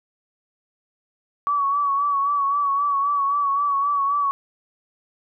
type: tone with vibrato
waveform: sine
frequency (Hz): 1132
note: C#6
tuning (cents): +36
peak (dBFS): -18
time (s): 1.47-4.31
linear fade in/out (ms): 0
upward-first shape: sine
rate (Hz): 3.8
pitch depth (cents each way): 44
effects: none